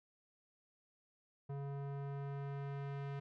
square tone with low-pass filter sweep, 140 Hz, C#3, 18 cents sharp, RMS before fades -43 dBFS, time 1.49-3.2 s, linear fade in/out 10 ms, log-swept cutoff 900 to 2400 Hz, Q 0.79, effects none

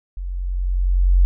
sine tone with level ramp, 45.25 Hz, F#1, 38 cents flat, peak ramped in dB -25 to -9 dBFS, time 0.17-1.25 s, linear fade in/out 0 ms, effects none

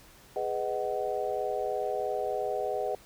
sine chord, G# minor seventh, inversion none, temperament just, 415.3 / 498.4 / 623 / 747.5 Hz, G#4 / B4 / D#5 / F#5, 0 / +16 / +2 / +17 cents, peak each -34 dBFS, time 0.36-2.95 s, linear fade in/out 2 ms, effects pink hiss -55 dBFS RMS until 3.05 s

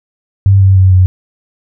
sine tone with pitch steps, 98 / 96.04 / 94.12 / 92.23 Hz, G2 / G2 / F#2 / F#2, 0 / -35 / +30 / -5 cents, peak -3 dBFS, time 0.46-1.06 s, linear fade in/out 0 ms, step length 150 ms, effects none

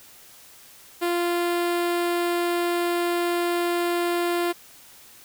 sawtooth tone with notch filter, 347.3 Hz, F4, 10 cents flat, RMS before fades -24 dBFS, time 1.01-4.53 s, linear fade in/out 20 ms, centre 6100 Hz, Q 1.8, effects white hiss -49 dBFS RMS until 5.24 s

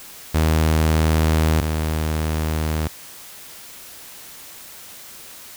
sawtooth tone pair in turn, 79 / 78.27 Hz, D#2 / D#2, +27 / +11 cents, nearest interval unison, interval 16 cents, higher first, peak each -11 / -16 dBFS, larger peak first, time 0.34-1.61 / 1.61-2.88 s, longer neither, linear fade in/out 10 ms, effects white hiss -40 dBFS RMS until 5.56 s

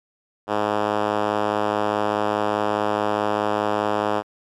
5% pulse tone with band-pass filter, 104.8 Hz, G#2, 16 cents sharp, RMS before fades -22 dBFS, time 0.47-4.23 s, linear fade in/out 50 ms, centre 630 Hz, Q 0.6, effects MP3 96 kbps

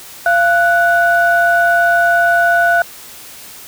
sine tone pair together, 688.7 / 1480 Hz, F5 / F#6, -24 / 0 cents, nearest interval octave + minor second, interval 1324 cents, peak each -11 dBFS, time 0.26-2.82 s, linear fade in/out 2 ms, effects tanh soft clip ceiling -2 dBFS + white hiss -35 dBFS RMS until 3.67 s

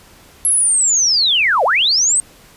sine linear two-way sweep, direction down then up, 11230 to 469.1 to 8550 Hz, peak -11 dBFS, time 0.45-2.2 s, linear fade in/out 0 ms, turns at 1.64 s, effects pink hiss -45 dBFS RMS until 2.56 s + resampled to 32000 Hz

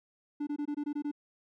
triangle tone bursts, 292.8 Hz, D4, 5 cents flat, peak -29 dBFS, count 8, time 0.4-1.115 s, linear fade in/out 10 ms, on 71 ms, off 21 ms, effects none

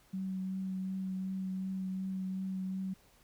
sine tone with vibrato, 188.9 Hz, F#3, 36 cents sharp, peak -34 dBFS, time 0.13-2.94 s, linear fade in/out 10 ms, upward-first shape triangle, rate 2.7 Hz, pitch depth 15 cents each way, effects pink hiss -65 dBFS RMS until 3.23 s

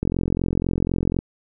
click train, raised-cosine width 3 ms, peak -9 dBFS, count 52, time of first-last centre 0.03-1.189 s, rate 44 Hz, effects none

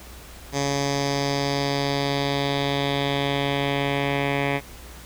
10% pulse tone with low-pass filter sweep, 140.4 Hz, C#3, 22 cents sharp, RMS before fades -24 dBFS, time 0.52-4.61 s, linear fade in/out 50 ms, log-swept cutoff 6200 to 2500 Hz, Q 2.9, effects added 60 Hz sine -43 dBFS peak until 5.05 s + pink hiss -44 dBFS RMS until 5.05 s

